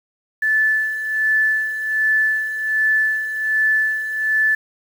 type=tone with tremolo; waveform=sine; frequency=1745 Hz; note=A6; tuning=15 cents flat; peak=-13 dBFS; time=0.42-4.55 s; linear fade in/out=5 ms; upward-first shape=sine; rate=1.3 Hz; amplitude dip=65%; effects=7-bit